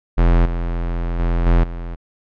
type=tone with level steps; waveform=square; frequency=42.77 Hz; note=F1; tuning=35 cents flat; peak=-11 / -20 / -16 / -11 / -26 dBFS; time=0.17-1.96 s; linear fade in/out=20 ms; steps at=0.45 / 1.19 / 1.46 / 1.63 s; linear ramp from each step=10 ms; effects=low-pass 2000 Hz 12 dB/octave